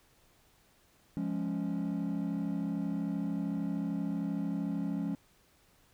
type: chord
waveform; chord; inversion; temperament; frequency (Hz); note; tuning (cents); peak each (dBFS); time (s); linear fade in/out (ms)
triangle; Db major; first; equal; 174.61 / 207.7 / 277.2; F3 / Ab3 / Db4; 0 / 0 / 0; -33; 1.17-5.15; 0
effects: tanh soft clip ceiling -24 dBFS + pink hiss -66 dBFS RMS until 5.93 s